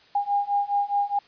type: beating tone pair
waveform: sine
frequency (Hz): 808 / 812.8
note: G#5 / G#5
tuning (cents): -48 / -38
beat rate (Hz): 4.8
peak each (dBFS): -25 / -24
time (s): 0.15-1.19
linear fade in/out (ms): 5
effects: white hiss -55 dBFS RMS until 1.27 s + resampled to 11025 Hz